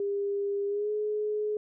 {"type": "tone with pitch glide", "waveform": "sine", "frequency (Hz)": [402.1, 422.6], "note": ["G4", "G#4"], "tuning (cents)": [44, 30], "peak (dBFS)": -27, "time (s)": [0, 1.57], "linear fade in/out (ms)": 2, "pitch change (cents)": 86, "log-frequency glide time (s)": [0.67, 0.91], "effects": []}